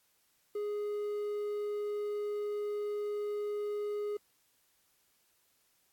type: tone with quantisation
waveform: triangle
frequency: 415.3 Hz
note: G#4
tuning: in tune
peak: -31 dBFS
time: 0.55-4.17 s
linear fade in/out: 5 ms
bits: 10
effects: white hiss -72 dBFS RMS until 5.92 s + AAC 64 kbps